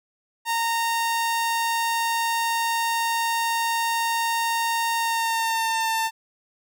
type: tone with pitch glide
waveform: sawtooth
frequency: 922 to 896.3 Hz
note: A#5 to A5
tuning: -19 to +32 cents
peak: -18 dBFS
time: 0.45-6.11 s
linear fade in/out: 50 ms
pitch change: -49 cents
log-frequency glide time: 4.98-5.91 s
effects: none